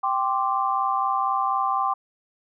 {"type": "chord", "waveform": "sine", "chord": "G suspended fourth", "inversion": "none", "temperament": "equal with one note detuned", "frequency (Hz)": [784, 1046.5, 1170.6], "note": ["G5", "C6", "D6"], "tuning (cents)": [0, 0, -6], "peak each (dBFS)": -25, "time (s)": [0.03, 1.94], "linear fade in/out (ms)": 10, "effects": []}